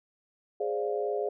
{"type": "chord", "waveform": "sine", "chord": "D half-diminished seventh", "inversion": "second", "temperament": "equal", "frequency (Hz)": [415.3, 523.3, 587.3, 698.5], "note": ["Ab4", "C5", "D5", "F5"], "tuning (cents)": [0, 0, 0, 0], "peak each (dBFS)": [-30, -35, -35, -36], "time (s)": [0.6, 1.29], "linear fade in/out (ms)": 5, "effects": []}